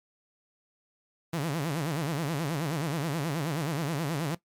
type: tone with vibrato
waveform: sawtooth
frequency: 153.1 Hz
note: D#3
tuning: 28 cents flat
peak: -24 dBFS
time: 1.33-4.35 s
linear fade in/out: 5 ms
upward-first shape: sine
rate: 9.4 Hz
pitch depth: 200 cents each way
effects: noise-tail reverb RT60 0.1 s tail -17 dB re dry + MP3 96 kbps